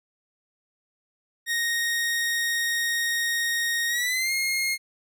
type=tone with pitch glide; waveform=sawtooth; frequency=1864.7 to 2142 Hz; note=A#6 to C7; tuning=0 to +40 cents; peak=-20 dBFS; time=1.46-4.78 s; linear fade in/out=50 ms; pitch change=+240 cents; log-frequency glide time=3.88-4.33 s; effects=none